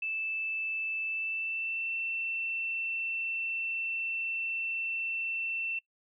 sine tone with pitch glide, 2637 to 2686 Hz, E7 to E7, 0 to +32 cents, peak -31 dBFS, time 0.02-5.79 s, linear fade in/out 5 ms, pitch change +32 cents, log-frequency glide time 1.05-1.93 s, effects noise-tail reverb RT60 0.1 s tail -21 dB re dry

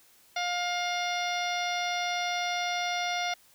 harmonic tone, 708 Hz, F5, 23 cents sharp, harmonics 1 / 2 / 3 / 4 / 5 / 6 / 7 / 8, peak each -31 / -37 / -34 / -41 / -37 / -43 / -45 / -41 dBFS, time 0.36-3.34 s, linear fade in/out 5 ms, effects white hiss -60 dBFS RMS until 3.54 s

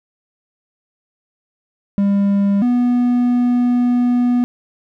triangle tone pair in turn, 200 / 244.6 Hz, G3 / B3, +35 / -16 cents, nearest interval minor third, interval 349 cents, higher second, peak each -10 dBFS, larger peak neither, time 1.98-2.62 / 2.62-4.44 s, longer second, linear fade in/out 0 ms, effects none

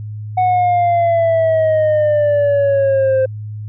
sine exponential sweep, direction down, 740 to 521 Hz, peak -8 dBFS, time 0.37-3.26 s, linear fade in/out 10 ms, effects tanh soft clip ceiling -10 dBFS + added 106 Hz sine -24 dBFS peak until 3.68 s

